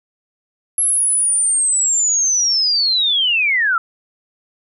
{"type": "linear sweep", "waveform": "sine", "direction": "down", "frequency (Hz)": [11175, 1298], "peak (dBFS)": -13, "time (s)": [0.78, 3.78], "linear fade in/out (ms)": 2, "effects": []}